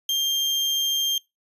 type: tone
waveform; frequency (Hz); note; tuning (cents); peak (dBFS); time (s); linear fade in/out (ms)
35% pulse; 3187; G7; +28; -19; 0.09-1.18; 2
effects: noise-tail reverb RT60 0.2 s tail -23 dB re dry + resampled to 32000 Hz